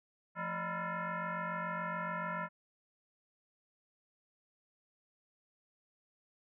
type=tone with frequency modulation; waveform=sine; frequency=173 Hz; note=F3; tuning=16 cents flat; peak=-35 dBFS; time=0.35-2.49 s; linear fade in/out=50 ms; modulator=393 Hz; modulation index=4.2; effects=none